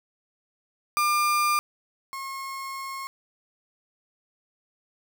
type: tone pair in turn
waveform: 35% pulse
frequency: 1200 / 1081.5 Hz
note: D6 / C#6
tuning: +37 / -43 cents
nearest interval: major second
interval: 180 cents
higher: first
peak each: -19 / -31 dBFS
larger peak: first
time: 0.97-1.59 / 2.13-3.07 s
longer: second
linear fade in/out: 0 ms
effects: none